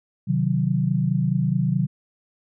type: chord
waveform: sine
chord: C diminished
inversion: none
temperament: equal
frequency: 130.81 / 155.56 / 185 Hz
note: C3 / Eb3 / Gb3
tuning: 0 / 0 / 0 cents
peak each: -23 dBFS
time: 0.27-1.87 s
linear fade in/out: 20 ms
effects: none